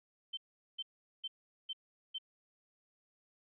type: tone bursts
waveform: sine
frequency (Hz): 3100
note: G7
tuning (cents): -20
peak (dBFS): -37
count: 5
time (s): 0.33-2.185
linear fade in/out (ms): 10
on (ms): 43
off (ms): 410
effects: none